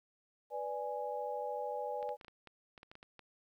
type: chord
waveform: sine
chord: G# diminished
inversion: first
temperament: equal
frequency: 493.9 / 587.3 / 830.6 Hz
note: B4 / D5 / G#5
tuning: 0 / 0 / 0 cents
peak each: -41 / -41 / -40 dBFS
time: 0.5-2.17 s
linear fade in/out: 50 ms
type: clicks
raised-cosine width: 0.3 ms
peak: -36 dBFS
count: 12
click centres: 2.028 / 2.091 / 2.212 / 2.247 / 2.282 / 2.473 / 2.778 / 2.831 / 2.915 / 2.954 / 3.029 / 3.193 s
effects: 12-bit